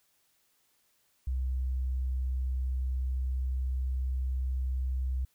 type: tone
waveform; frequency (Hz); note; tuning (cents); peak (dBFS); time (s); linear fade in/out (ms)
sine; 64.3; C2; -30; -28; 1.27-5.25; 5
effects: white hiss -71 dBFS RMS until 5.34 s